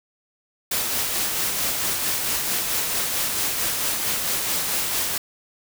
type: noise with tremolo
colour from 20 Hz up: white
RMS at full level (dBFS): -23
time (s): 0.71-5.18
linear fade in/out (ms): 5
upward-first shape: sine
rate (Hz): 4.5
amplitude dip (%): 30
effects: none